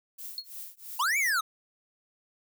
violet noise with tremolo, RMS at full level -39 dBFS, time 0.18-1.31 s, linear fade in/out 10 ms, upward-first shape triangle, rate 3 Hz, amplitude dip 100%
sine tone with exponential decay, 4306 Hz, C8, 49 cents sharp, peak -28 dBFS, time 0.38-0.48 s, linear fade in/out 1 ms, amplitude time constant 20 ms
square linear two-way sweep, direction up then down, 877 to 2349 to 1225 Hz, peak -25 dBFS, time 0.99-1.41 s, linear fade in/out 10 ms, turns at 1.18 s
effects none

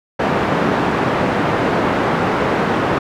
pink band-pass noise, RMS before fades -17 dBFS, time 0.19-2.99 s, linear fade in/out 10 ms, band 170 to 1500 Hz, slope 12 dB/octave, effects none

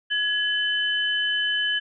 sine tone pair together, 1682 / 3028 Hz, G#6 / F#7, +22 / +39 cents, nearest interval minor seventh, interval 1017 cents, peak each -24 dBFS, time 0.1-1.8 s, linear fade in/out 20 ms, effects none

